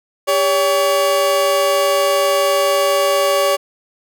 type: tone pair together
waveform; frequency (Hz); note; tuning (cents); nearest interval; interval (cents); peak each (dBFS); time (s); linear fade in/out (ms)
30% pulse; 399.4 / 567; G4 / C#5; +32 / +39; tritone; 607; -18 / -11; 0.27-3.57; 20
effects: none